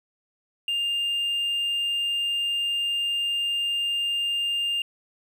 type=tone; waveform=triangle; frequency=2805 Hz; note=F7; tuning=7 cents sharp; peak=-21 dBFS; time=0.68-4.82 s; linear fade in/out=2 ms; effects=tanh soft clip ceiling -17 dBFS